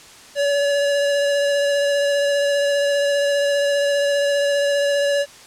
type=tone with vibrato; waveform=square; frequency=569 Hz; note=C#5; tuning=45 cents sharp; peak=-17 dBFS; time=0.35-5.26 s; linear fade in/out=50 ms; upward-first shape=sine; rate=15 Hz; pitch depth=13 cents each way; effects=white hiss -43 dBFS RMS until 5.46 s + low-pass 8000 Hz 12 dB/octave